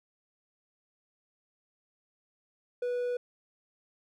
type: tone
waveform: triangle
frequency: 490 Hz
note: B4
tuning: 14 cents flat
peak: -27 dBFS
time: 2.82-3.17 s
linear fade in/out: 5 ms
effects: none